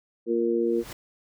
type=harmonic tone; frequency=116.54 Hz; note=A#2; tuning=in tune; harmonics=2 / 3 / 4; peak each=-29 / -24 / -26 dBFS; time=0.26-0.84 s; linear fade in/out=50 ms
type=noise with exponential growth; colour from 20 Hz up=pink; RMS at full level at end=-36 dBFS; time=0.59-0.93 s; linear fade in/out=5 ms; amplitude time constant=73 ms
effects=none